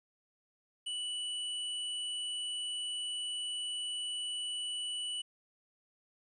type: tone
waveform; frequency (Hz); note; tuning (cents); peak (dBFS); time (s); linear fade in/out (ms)
square; 2960; F#7; 0; -36; 0.86-5.22; 10
effects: resampled to 24000 Hz + 12-bit